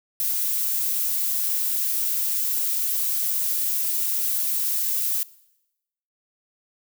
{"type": "noise", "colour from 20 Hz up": "violet", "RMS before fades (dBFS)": -24, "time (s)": [0.2, 5.23], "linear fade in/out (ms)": 0, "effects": ["noise-tail reverb RT60 0.9 s tail -21 dB re dry"]}